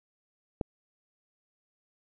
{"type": "click", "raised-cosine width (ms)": 2, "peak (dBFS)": -16, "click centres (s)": 0.612, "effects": []}